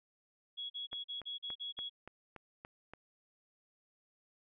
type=tone bursts; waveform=sine; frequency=3343 Hz; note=G#7; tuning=11 cents sharp; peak=-39 dBFS; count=8; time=0.57-1.897 s; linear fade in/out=20 ms; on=130 ms; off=41 ms
type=click train; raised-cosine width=0.5 ms; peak=-33 dBFS; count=8; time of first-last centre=0.93-2.936 s; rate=3.49 Hz
effects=none